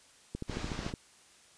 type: click train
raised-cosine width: 3 ms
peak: -23 dBFS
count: 9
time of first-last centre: 0.35-0.938 s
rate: 13.6 Hz
type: low-pass noise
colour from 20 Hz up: pink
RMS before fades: -41 dBFS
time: 0.47-0.94 s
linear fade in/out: 50 ms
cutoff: 6500 Hz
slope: 24 dB/octave
effects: white hiss -60 dBFS RMS until 1.57 s + resampled to 22050 Hz